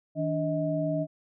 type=tone cluster; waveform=sine; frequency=158.8 / 290.8 / 633 Hz; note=D#3 / D4 / D#5; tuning=+36 / -17 / +30 cents; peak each=-30 / -31 / -29 dBFS; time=0.15-1.07 s; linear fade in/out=50 ms; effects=none